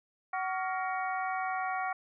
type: harmonic tone with a mistuned harmonic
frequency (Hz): 375.1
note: F#4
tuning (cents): +24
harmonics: 2 / 3 / 4 / 5 / 6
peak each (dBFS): -33 / -37 / -39 / -41 / -43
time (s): 0.33-1.93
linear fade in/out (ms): 5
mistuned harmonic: 4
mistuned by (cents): -120
effects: none